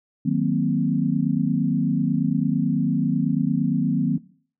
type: chord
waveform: sine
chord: C half-diminished seventh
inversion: first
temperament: equal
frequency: 155.56 / 185 / 233.1 / 261.6 Hz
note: Eb3 / Gb3 / Bb3 / C4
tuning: 0 / 0 / 0 / 0 cents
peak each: -24 dBFS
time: 0.25-4.18 s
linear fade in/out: 10 ms
effects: noise-tail reverb RT60 0.5 s tail -20 dB re dry